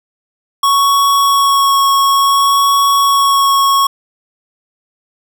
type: tone with vibrato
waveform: square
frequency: 1108.7 Hz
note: C#6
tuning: in tune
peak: -9 dBFS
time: 0.63-3.87 s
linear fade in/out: 5 ms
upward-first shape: sine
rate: 0.57 Hz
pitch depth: 11 cents each way
effects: none